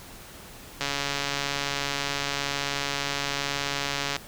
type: click train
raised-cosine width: 0.2 ms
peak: -10 dBFS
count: 474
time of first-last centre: 0.81-4.165 s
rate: 141 Hz
effects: pink hiss -45 dBFS RMS until 4.27 s